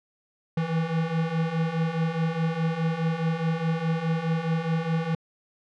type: beating tone pair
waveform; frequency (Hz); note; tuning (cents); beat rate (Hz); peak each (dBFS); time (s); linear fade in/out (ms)
square; 160 / 164.8; D#3 / E3; +49 / 0; 4.8; -30 / -26; 0.57-5.15; 5
effects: low-pass 3000 Hz 12 dB/octave